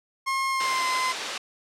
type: tone with pitch glide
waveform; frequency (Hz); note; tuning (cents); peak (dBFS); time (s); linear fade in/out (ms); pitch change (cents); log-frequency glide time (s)
30% pulse; 1073 to 1028.1; C6 to C6; +43 to -31; -21; 0.26-1.13; 20; -74; 0.5-0.88
type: band-pass noise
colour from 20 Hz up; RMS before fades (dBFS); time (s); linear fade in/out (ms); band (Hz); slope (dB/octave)
white; -33; 0.6-1.38; 5; 360 to 5000; 12
effects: low-pass 9000 Hz 12 dB/octave